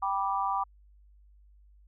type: chord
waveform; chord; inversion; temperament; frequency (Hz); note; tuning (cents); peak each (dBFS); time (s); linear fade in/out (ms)
sine; G major; none; just; 784 / 980 / 1176; G5 / B5 / D6; 0 / -14 / +2; -31; 0.02-0.64; 10
effects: added 50 Hz sine -55 dBFS peak until 1.87 s